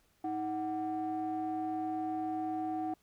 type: ring-modulated tone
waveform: triangle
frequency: 214 Hz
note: A3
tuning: 48 cents flat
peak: -27 dBFS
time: 0.24-2.94 s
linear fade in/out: 5 ms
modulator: 530 Hz
effects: tanh soft clip ceiling -25 dBFS + pink hiss -71 dBFS RMS until 3.02 s